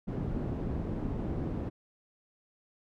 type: low-pass noise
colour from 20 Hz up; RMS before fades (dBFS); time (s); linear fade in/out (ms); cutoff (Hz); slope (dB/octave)
white; -34; 0.07-1.7; 20; 240; 12
effects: none